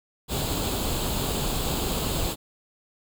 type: noise with comb filter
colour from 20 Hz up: pink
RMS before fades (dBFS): -27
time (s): 0.28-2.36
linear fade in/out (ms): 50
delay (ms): 0.26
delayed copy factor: +0.65
effects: none